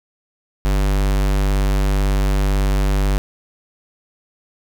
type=tone; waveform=square; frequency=49.03 Hz; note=G1; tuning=1 cent sharp; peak=-15 dBFS; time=0.65-3.18 s; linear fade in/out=0 ms; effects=8-bit